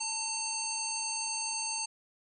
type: harmonic tone with a mistuned harmonic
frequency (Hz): 904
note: A5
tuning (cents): +47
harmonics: 1 / 3 / 5 / 7 / 9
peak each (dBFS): -40 / -41 / -38 / -37 / -38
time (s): 0-1.86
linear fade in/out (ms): 10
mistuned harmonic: 1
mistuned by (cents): -40
effects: none